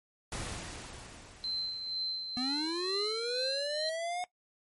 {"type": "noise with exponential decay", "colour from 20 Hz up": "pink", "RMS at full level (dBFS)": -37, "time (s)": [0.32, 2.9], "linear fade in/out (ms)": 2, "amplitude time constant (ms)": 560}
{"type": "tone with tremolo", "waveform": "sine", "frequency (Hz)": 4093, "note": "C8", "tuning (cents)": -39, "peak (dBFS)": -31, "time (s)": [1.44, 3.89], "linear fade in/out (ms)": 0, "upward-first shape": "sine", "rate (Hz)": 2.1, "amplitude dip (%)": 50}
{"type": "linear sweep", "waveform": "square", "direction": "up", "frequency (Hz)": [243.3, 728], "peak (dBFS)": -34, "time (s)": [2.37, 4.24], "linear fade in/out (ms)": 0}
{"effects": ["noise-tail reverb RT60 0.1 s tail -19 dB re dry", "MP3 48 kbps"]}